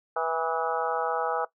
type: harmonic tone with a mistuned harmonic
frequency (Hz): 163.7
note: E3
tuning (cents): -12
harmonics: 3 / 4 / 5 / 6 / 7 / 8 / 9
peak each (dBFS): -31 / -32 / -30 / -37 / -37 / -32 / -38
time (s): 0.16-1.45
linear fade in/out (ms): 5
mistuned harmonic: 8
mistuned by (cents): -39
effects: noise-tail reverb RT60 0.1 s tail -17 dB re dry